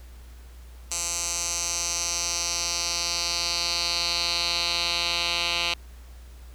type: tone with band-pass filter sweep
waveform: 10% pulse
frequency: 171.8 Hz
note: F3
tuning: 28 cents flat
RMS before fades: -27 dBFS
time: 0.91-5.74 s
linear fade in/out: 5 ms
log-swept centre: 7100 to 3400 Hz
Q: 3.2
effects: added 60 Hz sine -42 dBFS peak until 6.54 s + pink hiss -55 dBFS RMS until 6.54 s